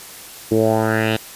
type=tone with low-pass filter sweep; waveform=10% pulse; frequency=110.3 Hz; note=A2; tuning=5 cents sharp; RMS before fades=-17 dBFS; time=0.51-1.17 s; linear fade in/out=10 ms; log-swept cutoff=360 to 3600 Hz; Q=3.1; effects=white hiss -37 dBFS RMS until 1.35 s + resampled to 32000 Hz